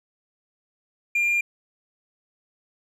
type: tone with hard clipping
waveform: sine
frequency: 2398 Hz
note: D7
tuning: 36 cents sharp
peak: -20 dBFS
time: 1.15-1.41 s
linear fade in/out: 5 ms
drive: 2 dB
effects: none